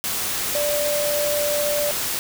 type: tone in noise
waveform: sine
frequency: 587.3 Hz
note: D5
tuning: in tune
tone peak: -21 dBFS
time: 0.55-1.91 s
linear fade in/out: 0 ms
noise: white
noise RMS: -25 dBFS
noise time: 0.04-2.19 s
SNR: +1 dB
effects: none